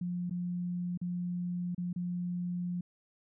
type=tone with dropouts; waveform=sine; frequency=177 Hz; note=F3; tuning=23 cents sharp; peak=-32 dBFS; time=0.01-2.81 s; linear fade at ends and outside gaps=5 ms; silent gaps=0.297-0.308 / 0.975-1.014 / 1.748-1.779 / 1.93-1.96 s; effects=none